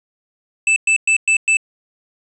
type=tone bursts; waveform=square; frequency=2637 Hz; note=E7; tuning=in tune; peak=-12 dBFS; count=5; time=0.67-1.57 s; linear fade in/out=2 ms; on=92 ms; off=110 ms; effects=resampled to 24000 Hz + 8-bit